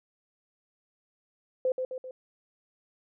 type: tone with echo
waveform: sine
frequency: 514 Hz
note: C5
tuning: 31 cents flat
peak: -23 dBFS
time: 1.65-1.72 s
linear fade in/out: 2 ms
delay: 130 ms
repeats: 3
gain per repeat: -5 dB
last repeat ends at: 2.11 s
effects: none